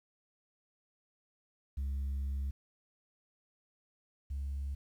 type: tone pair in turn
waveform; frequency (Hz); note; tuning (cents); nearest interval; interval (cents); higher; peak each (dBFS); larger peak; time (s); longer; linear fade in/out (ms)
sine; 68.5 / 69.38; C#2 / C#2; -20 / +2; unison; 22; second; -30 / -33; first; 1.77-2.51 / 4.3-4.75; first; 10
effects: tanh soft clip ceiling -32 dBFS + 11-bit